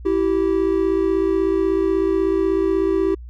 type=tone pair together; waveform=triangle; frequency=330 / 386.3 Hz; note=E4 / G4; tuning=+2 / -25 cents; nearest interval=minor third; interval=273 cents; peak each=-18 / -16 dBFS; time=0.05-3.15 s; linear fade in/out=10 ms; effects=added 60 Hz sine -33 dBFS peak until 3.29 s